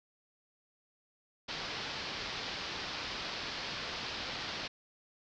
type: low-pass noise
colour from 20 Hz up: white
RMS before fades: -40 dBFS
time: 1.48-4.68 s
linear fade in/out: 10 ms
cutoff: 5100 Hz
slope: 48 dB/octave
effects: none